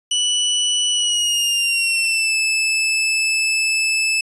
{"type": "tone with pitch glide", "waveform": "sawtooth", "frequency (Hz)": [2960, 2622], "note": ["F#7", "E7"], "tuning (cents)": [0, -10], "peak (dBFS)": -13, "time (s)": [0.11, 4.21], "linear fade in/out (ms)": 5, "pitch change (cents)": -210, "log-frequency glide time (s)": [0.91, 2.36], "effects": ["resampled to 24000 Hz"]}